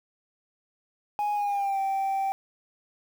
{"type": "tone with pitch glide", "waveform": "sine", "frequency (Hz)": [830, 778.9], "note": ["G#5", "G5"], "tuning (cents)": [-1, -11], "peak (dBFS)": -22, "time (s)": [1.19, 2.32], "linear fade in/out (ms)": 0, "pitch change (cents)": -110, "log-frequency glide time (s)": [1.34, 1.79], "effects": ["tanh soft clip ceiling -23 dBFS", "8-bit"]}